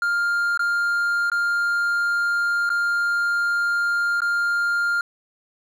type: tone with dropouts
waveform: triangle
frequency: 1402 Hz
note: F6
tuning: 6 cents sharp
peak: -17 dBFS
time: 0.02-5.01 s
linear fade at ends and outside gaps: 2 ms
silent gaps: 0.575-0.593 / 1.3-1.317 / 2.693-2.701 / 4.205-4.218 s
effects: none